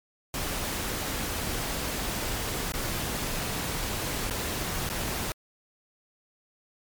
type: noise with dropouts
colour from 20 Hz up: pink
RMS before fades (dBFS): -31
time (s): 0.34-5.32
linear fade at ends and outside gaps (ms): 1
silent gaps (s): 2.721-2.738 / 4.299-4.308 / 4.891-4.899
effects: MP3 96 kbps